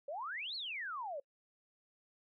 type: exponential two-way sweep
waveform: sine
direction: up then down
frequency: 536 to 4435 to 536 Hz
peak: -39 dBFS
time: 0.08-1.2 s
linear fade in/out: 5 ms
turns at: 0.55 s
effects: noise-tail reverb RT60 0.1 s tail -25 dB re dry